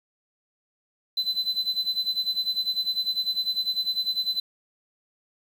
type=tone with tremolo; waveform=triangle; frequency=4027 Hz; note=B7; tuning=33 cents sharp; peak=-19 dBFS; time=1.17-4.4 s; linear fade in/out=5 ms; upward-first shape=sine; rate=10 Hz; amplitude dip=85%; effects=tanh soft clip ceiling -16 dBFS + 8-bit